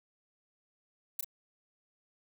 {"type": "noise with echo", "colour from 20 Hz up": "violet", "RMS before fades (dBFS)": -33, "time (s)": [1.19, 1.21], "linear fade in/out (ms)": 5, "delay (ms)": 35, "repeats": 1, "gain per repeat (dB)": -5, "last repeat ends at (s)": 1.245, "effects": []}